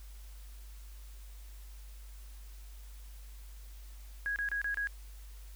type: tone bursts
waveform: sine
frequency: 1652 Hz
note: G#6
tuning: 10 cents flat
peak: -31 dBFS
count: 5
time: 4.26-4.872 s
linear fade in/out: 0 ms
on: 100 ms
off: 28 ms
effects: added 50 Hz sine -46 dBFS peak until 5.55 s + white hiss -60 dBFS RMS until 5.55 s